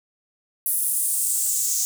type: noise with high-pass filter sweep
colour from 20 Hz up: white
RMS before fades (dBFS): -23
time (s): 0.66-1.85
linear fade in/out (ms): 0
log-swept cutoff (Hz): 11000 to 6500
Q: 3.4
effects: none